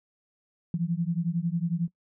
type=beating tone pair; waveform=sine; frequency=164.81 / 175.81 Hz; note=E3 / F3; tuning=0 / +12 cents; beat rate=11 Hz; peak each=-28 dBFS; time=0.74-1.88 s; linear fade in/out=2 ms; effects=noise-tail reverb RT60 0.1 s tail -20 dB re dry